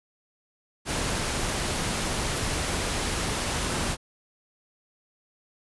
pink noise, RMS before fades -28 dBFS, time 0.85-3.97 s, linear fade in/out 50 ms
blue noise with exponential growth, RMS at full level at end -27 dBFS, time 2.3-2.38 s, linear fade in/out 0 ms, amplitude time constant 16 ms
effects resampled to 24000 Hz

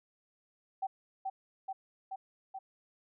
sine tone with echo, 770 Hz, G5, 31 cents flat, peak -31 dBFS, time 0.82-0.87 s, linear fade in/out 10 ms, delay 430 ms, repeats 4, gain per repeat -2 dB, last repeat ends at 2.59 s, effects none

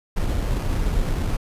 brown noise with sample-and-hold, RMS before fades -22 dBFS, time 0.16-1.37 s, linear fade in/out 10 ms, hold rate 3675 Hz, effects resampled to 32000 Hz

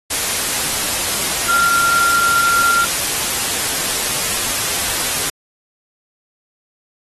sine tone in noise, 1383 Hz, F6, 17 cents flat, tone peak -13 dBFS, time 1.48-2.85 s, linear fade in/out 10 ms, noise white, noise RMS -19 dBFS, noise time 0.1-5.3 s, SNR +3 dB, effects AAC 32 kbps

